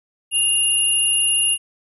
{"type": "tone pair together", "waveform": "sine", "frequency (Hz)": [2811, 10786], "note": ["F7", "E9"], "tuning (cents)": [11, 39], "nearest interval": "octave + major seventh", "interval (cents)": 2328, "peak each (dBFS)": -18, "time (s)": [0.31, 1.58], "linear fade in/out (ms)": 50, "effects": []}